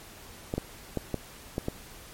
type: clicks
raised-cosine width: 2 ms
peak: -15 dBFS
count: 6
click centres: 0.539 / 0.58 / 0.973 / 1.143 / 1.581 / 1.684 s
effects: pink hiss -48 dBFS RMS until 2.13 s + MP3 64 kbps